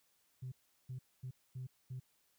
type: tone bursts at uneven times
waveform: sine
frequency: 128.4 Hz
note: C3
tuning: 32 cents flat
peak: -40 dBFS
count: 5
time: 0.42-0.52 / 0.89-0.99 / 1.23-1.31 / 1.55-1.67 / 1.9-2 s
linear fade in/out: 10 ms
effects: tanh soft clip ceiling -38 dBFS + white hiss -75 dBFS RMS until 2.38 s